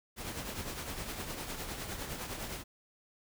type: noise with tremolo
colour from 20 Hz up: pink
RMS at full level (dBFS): -38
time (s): 0.16-2.64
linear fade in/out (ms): 50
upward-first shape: triangle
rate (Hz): 9.8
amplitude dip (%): 55
effects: none